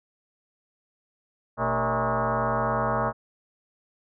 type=tone with frequency modulation; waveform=sine; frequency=225.3 Hz; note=A3; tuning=41 cents sharp; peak=-22 dBFS; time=1.57-3.13 s; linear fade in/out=50 ms; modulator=174 Hz; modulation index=6.6; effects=none